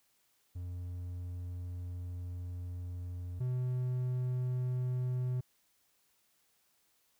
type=tone pair in turn; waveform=triangle; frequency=88.7 / 125.98 Hz; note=F2 / B2; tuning=+27 / +35 cents; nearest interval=tritone; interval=608 cents; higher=second; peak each=-36 / -29 dBFS; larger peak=second; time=0.55-3.4 / 3.4-5.41 s; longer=first; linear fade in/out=10 ms; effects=white hiss -73 dBFS RMS until 7.19 s